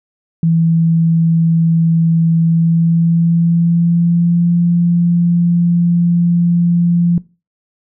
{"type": "tone with pitch glide", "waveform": "sine", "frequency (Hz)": [164.81, 172.41], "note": ["E3", "F3"], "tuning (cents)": [0, -22], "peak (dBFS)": -9, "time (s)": [0.43, 7.18], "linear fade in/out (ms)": 2, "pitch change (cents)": 78, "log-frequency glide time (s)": [2.39, 4.53], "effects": ["noise-tail reverb RT60 0.3 s tail -20 dB re dry"]}